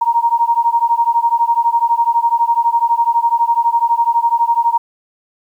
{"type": "beating tone pair", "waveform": "sine", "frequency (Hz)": [929, 941], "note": ["A#5", "A#5"], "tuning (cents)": [-6, 16], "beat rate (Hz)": 12, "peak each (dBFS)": -14, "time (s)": [0.01, 4.78], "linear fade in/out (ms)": 10, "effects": ["8-bit"]}